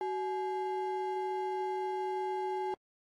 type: ring-modulated tone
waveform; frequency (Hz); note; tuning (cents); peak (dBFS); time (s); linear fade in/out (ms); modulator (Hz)
triangle; 612; D#5; -29; -27; 0.01-2.74; 0; 237
effects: AAC 48 kbps